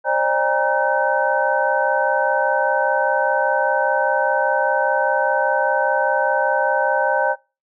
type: tone cluster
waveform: sine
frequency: 535 / 600 / 808 / 941 / 1528 Hz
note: C5 / D5 / G#5 / A#5 / G6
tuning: +38 / +37 / -48 / +16 / -45 cents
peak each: -22 dBFS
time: 0.04-7.36 s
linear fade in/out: 50 ms
effects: noise-tail reverb RT60 0.3 s tail -24 dB re dry